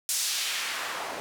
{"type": "noise with band-pass filter sweep", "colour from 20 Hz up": "white", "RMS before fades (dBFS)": -31, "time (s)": [0.09, 1.2], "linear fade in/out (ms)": 0, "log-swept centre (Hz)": [7400, 590], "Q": 0.96, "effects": []}